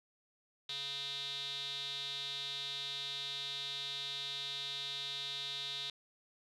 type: tone with band-pass filter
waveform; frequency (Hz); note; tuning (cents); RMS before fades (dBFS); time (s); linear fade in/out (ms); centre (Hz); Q
square; 140; C#3; +18; -41; 0.69-5.9; 2; 3700; 9
effects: none